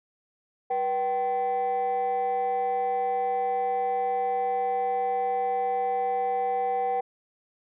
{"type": "tone pair together", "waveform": "sine", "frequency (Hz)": [485.4, 771], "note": ["B4", "G5"], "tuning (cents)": [-30, -29], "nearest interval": "minor sixth", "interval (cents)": 801, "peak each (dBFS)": [-27, -23], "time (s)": [0.7, 7.01], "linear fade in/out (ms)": 10, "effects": ["tanh soft clip ceiling -21 dBFS"]}